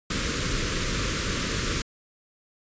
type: band-stop noise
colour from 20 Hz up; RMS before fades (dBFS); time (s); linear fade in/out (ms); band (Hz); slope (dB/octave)
pink; -27; 0.1-1.82; 5; 550 to 1100; 48
effects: resampled to 16000 Hz